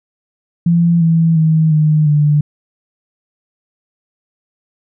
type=tone with pitch steps; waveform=sine; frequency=170 / 164.3 / 158.8 / 153.48 / 148.34 Hz; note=F3 / E3 / D#3 / D#3 / D3; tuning=-46 / -5 / +36 / -23 / +18 cents; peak=-8 dBFS; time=0.66-2.41 s; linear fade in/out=5 ms; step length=350 ms; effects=none